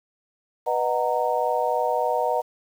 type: chord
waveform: sine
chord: B major seventh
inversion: none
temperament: just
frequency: 493.9 / 617.4 / 740.8 / 926 Hz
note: B4 / D#5 / F#5 / A#5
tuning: 0 / -14 / +2 / -12 cents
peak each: -26 dBFS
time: 0.66-2.42 s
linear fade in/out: 20 ms
effects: 8-bit